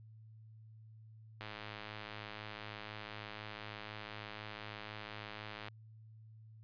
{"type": "click train", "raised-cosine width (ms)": 0.3, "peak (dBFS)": -29, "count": 454, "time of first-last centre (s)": [1.41, 5.684], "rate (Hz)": 106, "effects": ["added 110 Hz sine -54 dBFS peak until 6.63 s", "resampled to 11025 Hz"]}